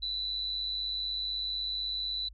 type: tone with amplitude modulation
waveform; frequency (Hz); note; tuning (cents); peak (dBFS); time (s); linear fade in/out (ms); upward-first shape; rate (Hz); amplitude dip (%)
sine; 3982; B7; +14; -28; 0.02-2.29; 10; sine; 100; 70
effects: added 50 Hz sine -48 dBFS peak until 2.33 s